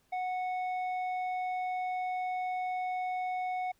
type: tone with low-pass filter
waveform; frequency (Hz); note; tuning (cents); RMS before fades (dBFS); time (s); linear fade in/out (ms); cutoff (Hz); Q
square; 736; F#5; -9; -34; 0.12-3.72; 10; 1600; 3.9
effects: pink hiss -71 dBFS RMS until 3.79 s